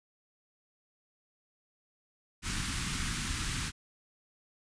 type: band-stop noise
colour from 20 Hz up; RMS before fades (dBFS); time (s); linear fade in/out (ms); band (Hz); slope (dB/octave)
pink; -34; 2.42-3.72; 50; 270 to 1200; 24
effects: resampled to 22050 Hz